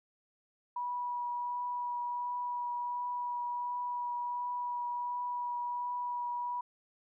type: tone with vibrato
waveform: sine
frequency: 973 Hz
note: B5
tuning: 26 cents flat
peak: -33 dBFS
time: 0.76-6.61 s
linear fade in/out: 5 ms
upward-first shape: triangle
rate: 1.4 Hz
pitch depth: 12 cents each way
effects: none